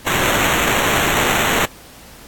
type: noise with sample-and-hold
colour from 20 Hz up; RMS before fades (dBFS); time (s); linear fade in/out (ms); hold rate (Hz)
violet; -17; 0.06-1.66; 10; 4900
effects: pink hiss -41 dBFS RMS until 2.27 s + AAC 64 kbps